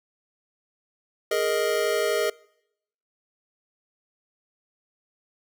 square chord, Ab suspended second, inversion none, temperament just, 415.3 / 467.2 / 623 Hz, Ab4 / Bb4 / Eb5, 0 / +4 / +2 cents, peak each -27 dBFS, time 1.31-2.3 s, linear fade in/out 5 ms, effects noise-tail reverb RT60 0.8 s tail -25 dB re dry

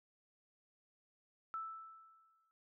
sine tone with exponential decay, 1318.5 Hz, E6, in tune, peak -38 dBFS, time 1.54-2.51 s, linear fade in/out 0 ms, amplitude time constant 210 ms, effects none

